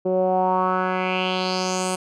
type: tone with low-pass filter sweep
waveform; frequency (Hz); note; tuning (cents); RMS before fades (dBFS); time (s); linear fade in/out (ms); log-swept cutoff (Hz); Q
10% pulse; 185; F#3; 0; -22; 0.05-1.96; 10; 450 to 9300; 3.7
effects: none